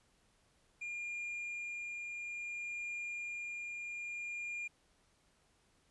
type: tone with tremolo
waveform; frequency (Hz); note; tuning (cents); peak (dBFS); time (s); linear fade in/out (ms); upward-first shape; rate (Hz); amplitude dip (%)
triangle; 2410; D7; +44; -37; 0.81-4.68; 10; triangle; 0.59; 25
effects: pink hiss -72 dBFS RMS until 5.9 s + resampled to 24000 Hz